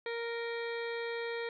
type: harmonic tone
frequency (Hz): 466.2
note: A#4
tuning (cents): 0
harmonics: 1 / 2 / 3 / 4 / 5 / 7 / 8 / 9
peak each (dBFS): -36 / -46 / -48 / -43 / -46 / -52 / -53 / -53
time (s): 0.06-1.49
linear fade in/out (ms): 2
effects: none